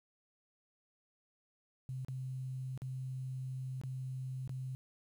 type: tone with dropouts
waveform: sine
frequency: 130.1 Hz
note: C3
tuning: 9 cents flat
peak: -38 dBFS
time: 1.89-4.75 s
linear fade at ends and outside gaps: 0 ms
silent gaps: 2.048-2.084 / 2.776-2.819 / 3.814-3.836 / 4.476-4.494 s
effects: 11-bit